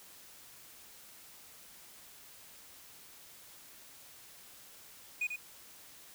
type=tone with echo; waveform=triangle; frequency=2473 Hz; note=D#7; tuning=11 cents flat; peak=-29 dBFS; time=5.21-5.27 s; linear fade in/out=5 ms; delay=91 ms; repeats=1; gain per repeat=-6 dB; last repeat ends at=5.361 s; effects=white hiss -55 dBFS RMS until 6.14 s